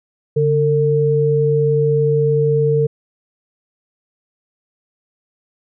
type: tone pair together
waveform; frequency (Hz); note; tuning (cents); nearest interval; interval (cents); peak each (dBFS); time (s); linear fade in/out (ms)
sine; 143.43 / 451.7; D3 / A4; -41 / +45; octave + minor sixth; 1986; -16 / -14; 0.36-2.87; 10
effects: none